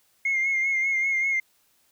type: tone with vibrato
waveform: sine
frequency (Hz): 2140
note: C7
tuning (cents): +38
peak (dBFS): -20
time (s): 0.25-1.4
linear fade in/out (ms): 5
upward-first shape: sine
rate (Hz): 5.1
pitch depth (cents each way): 38
effects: tanh soft clip ceiling -18 dBFS + white hiss -65 dBFS RMS until 1.91 s